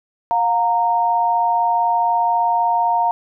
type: tone pair together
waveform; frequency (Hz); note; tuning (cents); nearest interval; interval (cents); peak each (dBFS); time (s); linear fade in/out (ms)
sine; 710.8 / 926; F5 / A#5; +30 / -12; perfect fourth; 458; -18 / -16; 0.31-3.11; 0
effects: none